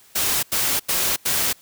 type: noise bursts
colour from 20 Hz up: white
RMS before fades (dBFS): -21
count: 4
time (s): 0.15-1.531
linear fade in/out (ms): 10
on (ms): 280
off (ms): 87
effects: white hiss -52 dBFS RMS until 1.61 s